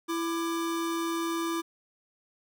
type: tone pair together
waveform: square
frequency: 333.1 / 1187.8 Hz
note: E4 / D6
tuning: +18 / +19 cents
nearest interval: octave + minor seventh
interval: 2201 cents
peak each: -30 / -36 dBFS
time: 0.08-1.62 s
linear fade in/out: 20 ms
effects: none